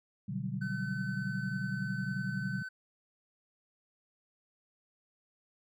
sine chord, G major seventh, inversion first, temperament equal, 123.47 / 146.83 / 185 / 196 Hz, B2 / D3 / F#3 / G3, 0 / 0 / 0 / 0 cents, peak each -39 dBFS, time 0.28-2.63 s, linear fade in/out 10 ms
triangle tone, 1520 Hz, F#6, 46 cents sharp, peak -37 dBFS, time 0.61-2.69 s, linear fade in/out 10 ms
effects none

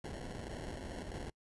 pink noise with sample-and-hold, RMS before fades -44 dBFS, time 0.04-1.3 s, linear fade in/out 2 ms, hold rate 1225 Hz, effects noise-tail reverb RT60 0.1 s tail -26 dB re dry + resampled to 24000 Hz

